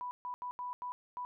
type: tone bursts at uneven times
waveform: sine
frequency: 987.8 Hz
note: B5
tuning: in tune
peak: -37 dBFS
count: 6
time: 0.01-0.11 / 0.25-0.34 / 0.42-0.51 / 0.59-0.73 / 0.82-0.92 / 1.17-1.25 s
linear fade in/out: 0 ms
effects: none